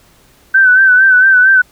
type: tone with vibrato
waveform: sine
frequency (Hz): 1527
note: G6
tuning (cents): -46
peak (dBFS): -4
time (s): 0.54-1.62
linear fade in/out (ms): 10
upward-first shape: sine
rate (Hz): 4.4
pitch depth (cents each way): 53
effects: pink hiss -48 dBFS RMS until 1.71 s